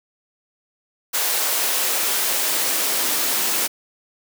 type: noise with high-pass filter sweep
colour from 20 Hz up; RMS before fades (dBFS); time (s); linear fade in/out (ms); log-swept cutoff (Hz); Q
white; -21; 1.13-3.68; 20; 510 to 240; 1.1
effects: none